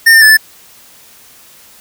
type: tone with pitch steps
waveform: square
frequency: 1818 / 1802 / 1742 / 1754 Hz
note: A#6 / A6 / A6 / A6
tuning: -44 / +41 / -18 / -6 cents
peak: -3 dBFS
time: 0.06-0.372 s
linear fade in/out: 10 ms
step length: 78 ms
effects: white hiss -41 dBFS RMS until 1.8 s